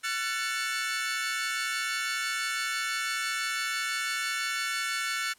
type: chord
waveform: sawtooth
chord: F# minor seventh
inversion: third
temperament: equal with one note detuned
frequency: 1350.1 / 1480 / 1760 / 2217 Hz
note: E6 / F#6 / A6 / C#7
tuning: +41 / 0 / 0 / 0 cents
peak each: -31 dBFS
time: 0.03-5.34 s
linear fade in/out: 20 ms
effects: white hiss -61 dBFS RMS until 5.38 s + low-pass 11000 Hz 12 dB/octave